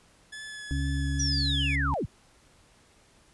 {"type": "tone with vibrato", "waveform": "sawtooth", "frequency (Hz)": 1714, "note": "A6", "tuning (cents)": -46, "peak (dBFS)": -35, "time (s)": [0.32, 1.76], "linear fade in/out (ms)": 10, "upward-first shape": "triangle", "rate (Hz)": 2.2, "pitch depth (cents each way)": 18}
{"type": "harmonic tone", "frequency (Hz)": 69.3, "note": "C#2", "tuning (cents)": 0, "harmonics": [1, 2, 4], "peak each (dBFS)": [-28, -31, -34], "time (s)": [0.71, 1.94], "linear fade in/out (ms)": 0}
{"type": "linear sweep", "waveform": "sine", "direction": "down", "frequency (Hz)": [5920, 32.56], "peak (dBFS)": -27, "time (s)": [1.19, 2.06], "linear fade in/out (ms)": 10}
{"effects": ["pink hiss -60 dBFS RMS until 3.33 s", "resampled to 24000 Hz"]}